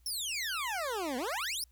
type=exponential two-way sweep; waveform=20% pulse; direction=down then up; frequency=5588 to 236.3 to 5588 Hz; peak=-28 dBFS; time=0.06-1.64 s; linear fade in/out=2 ms; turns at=1.17 s; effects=added 60 Hz sine -60 dBFS peak until 1.71 s + white hiss -73 dBFS RMS until 1.71 s